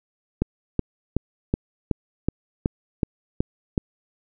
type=click train; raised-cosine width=3 ms; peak=-7 dBFS; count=10; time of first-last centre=0.42-3.778 s; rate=2.68 Hz; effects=none